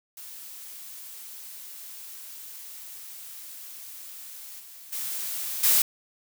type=noise with level steps; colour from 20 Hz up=blue; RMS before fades=-42 / -46 / -32 / -20 dBFS; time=0.17-5.82 s; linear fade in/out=2 ms; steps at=4.59 / 4.92 / 5.63 s; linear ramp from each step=10 ms; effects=none